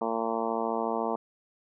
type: harmonic tone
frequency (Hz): 113.9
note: A#2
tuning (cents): -40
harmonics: 2 / 3 / 4 / 5 / 6 / 7 / 8 / 9 / 10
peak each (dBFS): -35 / -37 / -33 / -37 / -34 / -37 / -35 / -38 / -40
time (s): 0.01-1.16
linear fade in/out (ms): 5
effects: none